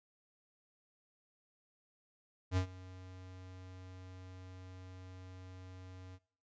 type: tone with ADSR envelope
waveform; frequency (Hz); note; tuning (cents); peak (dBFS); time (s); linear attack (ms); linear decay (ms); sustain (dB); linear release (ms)
square; 92.5; F#2; 0; -29; 2.51-6.19; 59; 92; -21; 48
effects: noise-tail reverb RT60 0.5 s tail -20 dB re dry + resampled to 16000 Hz